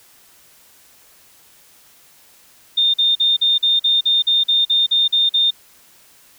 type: tone bursts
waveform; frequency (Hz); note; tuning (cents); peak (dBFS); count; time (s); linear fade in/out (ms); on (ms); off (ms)
sine; 3632; A#7; -46; -12; 13; 2.77-5.508; 10; 170; 44
effects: white hiss -50 dBFS RMS until 6.38 s